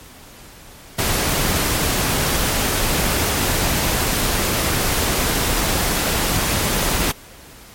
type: noise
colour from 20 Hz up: pink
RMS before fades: -19 dBFS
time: 0.98-7.12 s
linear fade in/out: 10 ms
effects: pink hiss -42 dBFS RMS until 7.74 s + MP3 64 kbps